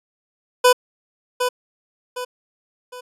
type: tone with echo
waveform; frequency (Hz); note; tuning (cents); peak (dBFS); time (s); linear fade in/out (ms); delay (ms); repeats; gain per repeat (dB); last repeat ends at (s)
25% pulse; 498.4; B4; +16; -6; 0.64-0.73; 10; 760; 3; -8; 3.01
effects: resampled to 32000 Hz

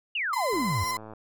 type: exponential sweep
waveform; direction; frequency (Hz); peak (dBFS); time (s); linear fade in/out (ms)
sine; down; 2965 to 81.4; -26; 0.15-0.84; 5
type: tone with vibrato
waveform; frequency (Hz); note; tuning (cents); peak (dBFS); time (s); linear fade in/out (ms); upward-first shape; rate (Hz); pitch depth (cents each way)
35% pulse; 1024; C6; -38; -26; 0.33-0.97; 2; triangle; 19; 40
type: click train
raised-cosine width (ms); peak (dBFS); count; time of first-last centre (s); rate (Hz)
1; -29; 67; 0.53-1.136; 109
type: tone with exponential growth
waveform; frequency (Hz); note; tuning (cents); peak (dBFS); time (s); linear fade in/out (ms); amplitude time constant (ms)
sawtooth; 5580; F8; -2; -28; 0.6-0.91; 1; 66
effects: none

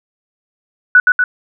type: tone with echo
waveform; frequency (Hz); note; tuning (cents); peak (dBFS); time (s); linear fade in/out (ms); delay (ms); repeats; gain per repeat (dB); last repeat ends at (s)
sine; 1480; F#6; 0; -3; 0.95-1; 2; 120; 2; -3; 1.24
effects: none

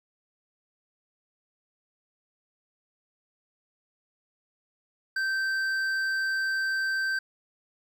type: tone with hard clipping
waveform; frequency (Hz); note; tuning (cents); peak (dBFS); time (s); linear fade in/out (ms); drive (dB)
triangle; 1557; G6; -12; -27; 5.16-7.19; 5; 10
effects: none

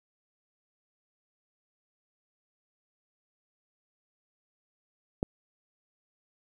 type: click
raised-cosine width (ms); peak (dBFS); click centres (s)
2; -14; 5.229
effects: 9-bit

